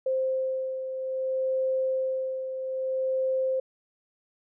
sine beating tone pair, 523.3 / 523.91 Hz, C5 / C5, 0 / +2 cents, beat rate 0.61 Hz, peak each -26 / -34 dBFS, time 0.06-3.6 s, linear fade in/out 5 ms, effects none

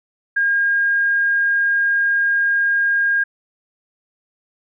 sine tone, 1619 Hz, G#6, 45 cents flat, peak -14 dBFS, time 0.36-3.24 s, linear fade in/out 10 ms, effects none

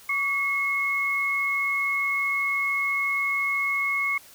sine tone pair together, 1137.6 / 2173 Hz, C#6 / C#7, +45 / -35 cents, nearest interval major seventh, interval 1120 cents, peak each -30 / -23 dBFS, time 0.09-4.18 s, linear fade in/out 5 ms, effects white hiss -50 dBFS RMS until 4.34 s

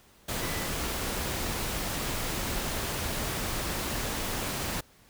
sine tone in noise, 1987 Hz, B6, 10 cents sharp, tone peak -41 dBFS, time 0.41-0.66 s, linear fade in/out 10 ms, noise pink, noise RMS -32 dBFS, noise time 0.28-4.81 s, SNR -12 dB, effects pink hiss -59 dBFS RMS until 5.09 s

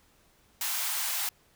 white high-pass noise, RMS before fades -31 dBFS, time 0.61-1.29 s, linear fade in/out 2 ms, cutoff 690 Hz, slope 48 dB/octave, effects pink hiss -64 dBFS RMS until 1.55 s

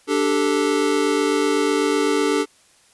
square chord, D suspended fourth, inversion none, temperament equal, 293.7 / 392 / 440 Hz, D4 / G4 / A4, 0 / 0 / 0 cents, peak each -22 / -23 / -22 dBFS, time 0.07-2.46 s, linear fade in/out 50 ms, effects white hiss -55 dBFS RMS until 2.93 s + resampled to 24000 Hz

